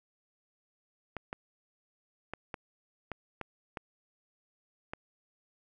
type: clicks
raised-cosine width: 0.5 ms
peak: -22 dBFS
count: 8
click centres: 1.167 / 1.329 / 2.336 / 2.542 / 3.117 / 3.413 / 3.772 / 4.935 s
effects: none